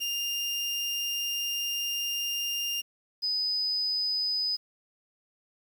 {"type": "tone pair in turn", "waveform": ["30% pulse", "sine"], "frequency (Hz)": [2805, 4998], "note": ["F7", "D#8"], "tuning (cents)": [7, 7], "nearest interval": "minor seventh", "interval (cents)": 1000, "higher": "second", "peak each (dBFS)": -26, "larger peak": "neither", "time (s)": [[0, 2.82], [3.22, 4.57]], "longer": "first", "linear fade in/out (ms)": 20, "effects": ["9-bit"]}